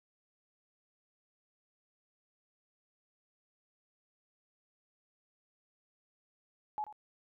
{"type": "tone with echo", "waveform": "sine", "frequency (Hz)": 849, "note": "G#5", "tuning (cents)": 38, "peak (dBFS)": -33, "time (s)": [6.78, 6.84], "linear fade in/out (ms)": 0, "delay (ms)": 86, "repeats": 1, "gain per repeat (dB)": -14, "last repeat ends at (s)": 6.926, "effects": []}